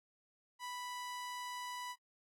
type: tone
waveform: sawtooth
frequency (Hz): 987.8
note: B5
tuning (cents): 0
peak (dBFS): -38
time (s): 0.59-1.96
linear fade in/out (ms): 50
effects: low-pass 12000 Hz 12 dB/octave + AAC 48 kbps